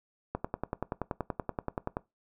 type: click train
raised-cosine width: 1 ms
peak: -17 dBFS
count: 18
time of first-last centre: 0.35-1.969 s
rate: 10.5 Hz
effects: noise-tail reverb RT60 0.2 s tail -20 dB re dry